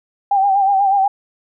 sine tone with vibrato, 788 Hz, G5, 9 cents sharp, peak -11 dBFS, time 0.31-1.08 s, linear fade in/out 5 ms, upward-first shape sine, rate 8.2 Hz, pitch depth 56 cents each way, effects none

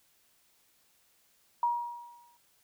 sine tone with exponential decay, 953 Hz, A#5, 38 cents sharp, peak -23 dBFS, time 1.63-2.37 s, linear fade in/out 2 ms, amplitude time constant 160 ms, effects white hiss -68 dBFS RMS until 2.63 s

